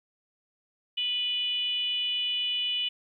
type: tone with frequency modulation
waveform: sine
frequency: 2960 Hz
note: F#7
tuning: in tune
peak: -26 dBFS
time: 0.97-2.89 s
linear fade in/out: 10 ms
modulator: 492 Hz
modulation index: 0.56
effects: 11-bit